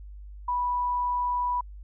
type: tone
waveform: sine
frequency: 983 Hz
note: B5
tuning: 8 cents flat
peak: -24 dBFS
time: 0.48-1.61 s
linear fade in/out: 5 ms
effects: added 50 Hz sine -40 dBFS peak until 1.83 s